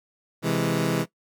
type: chord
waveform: 20% pulse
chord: C augmented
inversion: none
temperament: equal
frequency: 130.81 / 164.81 / 207.7 Hz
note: C3 / E3 / G#3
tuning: 0 / 0 / 0 cents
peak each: -23 / -20 / -23 dBFS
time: 0.42-1.06 s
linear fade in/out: 50 ms
effects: noise-tail reverb RT60 0.1 s tail -17 dB re dry